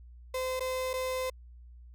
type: tone with dropouts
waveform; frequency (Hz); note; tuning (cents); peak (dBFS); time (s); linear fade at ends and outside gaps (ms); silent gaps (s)
35% pulse; 515; C5; -28; -29; 0.34-1.3; 5; 0.596-0.605 / 0.933-0.937
effects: added 60 Hz sine -48 dBFS peak until 1.94 s